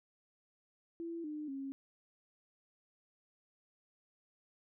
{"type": "tone with pitch steps", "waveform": "sine", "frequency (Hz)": [335.2, 302.1, 272.3], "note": ["E4", "D4", "C#4"], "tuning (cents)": [29, 49, -31], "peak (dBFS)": -39, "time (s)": [1, 1.72], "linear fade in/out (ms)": 0, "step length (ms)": 240, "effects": []}